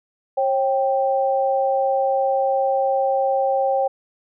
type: tone pair together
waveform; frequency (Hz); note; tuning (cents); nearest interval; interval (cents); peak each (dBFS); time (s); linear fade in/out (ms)
sine; 541.2 / 784; C#5 / G5; -42 / 0; tritone; 642; -19 / -20; 0.37-3.88; 10
effects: none